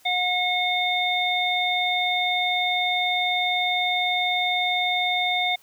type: harmonic tone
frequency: 724 Hz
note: F#5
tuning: 38 cents flat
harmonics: 1 / 3 / 5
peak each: -25 / -25 / -25 dBFS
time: 0.05-5.56 s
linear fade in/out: 10 ms
effects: white hiss -56 dBFS RMS until 5.62 s